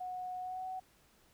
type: tone with pitch glide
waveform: sine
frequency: 733 to 748.4 Hz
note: F#5 to F#5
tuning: -16 to +20 cents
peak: -38 dBFS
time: 0-0.8 s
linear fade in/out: 10 ms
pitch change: +36 cents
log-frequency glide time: 0.4-0.66 s
effects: pink hiss -67 dBFS RMS until 1.33 s